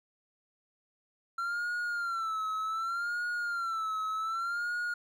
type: tone with vibrato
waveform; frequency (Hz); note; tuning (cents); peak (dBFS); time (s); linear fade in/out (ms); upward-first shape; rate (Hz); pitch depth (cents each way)
triangle; 1361; F6; -45; -29; 1.38-4.94; 5; sine; 0.66; 98
effects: none